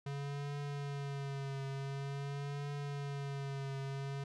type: tone with vibrato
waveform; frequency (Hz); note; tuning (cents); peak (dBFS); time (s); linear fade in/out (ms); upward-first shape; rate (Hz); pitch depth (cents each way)
square; 140; C#3; +18; -39; 0.06-4.24; 5; triangle; 0.47; 47
effects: low-pass 6000 Hz 12 dB/octave